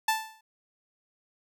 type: tone with exponential decay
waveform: sawtooth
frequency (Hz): 880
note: A5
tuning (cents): 0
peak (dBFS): -17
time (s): 0.08-0.41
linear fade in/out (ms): 5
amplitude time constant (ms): 70
effects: none